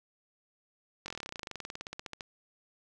slowing click train, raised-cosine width 0.2 ms, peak -22 dBFS, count 28, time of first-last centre 1.06-2.208 s, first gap 21 ms, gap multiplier 1.05, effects none

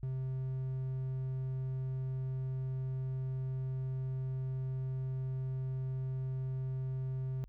triangle tone, 130.81 Hz, C3, in tune, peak -32 dBFS, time 0.03-7.44 s, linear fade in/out 0 ms, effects added 45 Hz sine -53 dBFS peak until 7.48 s

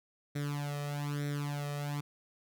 sawtooth tone with flanger, 144.9 Hz, D3, 23 cents flat, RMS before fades -36 dBFS, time 0.35-2.01 s, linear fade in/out 10 ms, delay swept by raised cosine 0.52 to 1.62 ms, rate 1.1 Hz, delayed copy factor +0.8, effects none

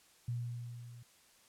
sine tone with level ramp, 120 Hz, B2, 49 cents flat, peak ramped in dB -33 to -50 dBFS, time 0.28-1.03 s, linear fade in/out 5 ms, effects white hiss -65 dBFS RMS until 1.48 s + low-pass 11000 Hz 12 dB/octave

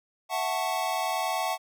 square chord, F# minor seventh, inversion third, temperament equal, 659.3 / 740 / 880 / 1108.7 Hz, E5 / F#5 / A5 / C#6, 0 / 0 / 0 / 0 cents, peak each -34 / -31 / -33 / -35 dBFS, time 0.29-1.58 s, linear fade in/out 50 ms, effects none

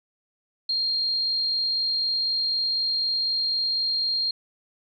sine tone, 4214 Hz, C8, 12 cents sharp, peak -22 dBFS, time 0.69-4.31 s, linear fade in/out 5 ms, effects none

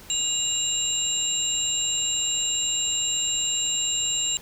sine tone cluster, 2836 / 3878 / 7370 Hz, F7 / B7 / A#8, +26 / -32 / -21 cents, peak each -29 / -31 / -24 dBFS, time 0.1-4.37 s, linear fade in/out 0 ms, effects pink hiss -46 dBFS RMS until 4.41 s

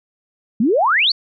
sine exponential sweep, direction up, 200.1 to 4700 Hz, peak -12 dBFS, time 0.6-1.12 s, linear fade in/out 5 ms, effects none

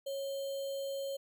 sine tone with sample-and-hold, 550 Hz, C#5, 14 cents flat, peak -35 dBFS, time 0.06-1.17 s, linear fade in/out 10 ms, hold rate 3675 Hz, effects none

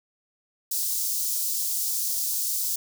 white high-pass noise, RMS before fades -27 dBFS, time 0.71-2.76 s, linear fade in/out 5 ms, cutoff 4900 Hz, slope 24 dB/octave, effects none

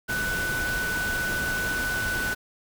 sine tone in noise, 1492 Hz, F#6, 14 cents sharp, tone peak -26 dBFS, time 0.08-2.35 s, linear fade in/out 20 ms, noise pink, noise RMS -32 dBFS, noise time 0.08-2.35 s, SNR +3 dB, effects none

